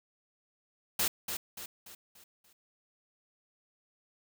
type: noise with echo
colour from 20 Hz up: white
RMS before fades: -29 dBFS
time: 0.99-1.08 s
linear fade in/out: 5 ms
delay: 290 ms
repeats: 5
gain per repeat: -7 dB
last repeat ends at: 2.53 s
effects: none